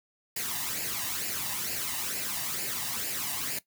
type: noise with flanger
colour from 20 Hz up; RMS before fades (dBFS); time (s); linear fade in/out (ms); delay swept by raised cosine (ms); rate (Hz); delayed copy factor
white; -33; 0.36-3.59; 5; 0.41 to 1.08; 2.2; +0.6
effects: noise-tail reverb RT60 0.1 s tail -17 dB re dry + high-pass 80 Hz 12 dB/octave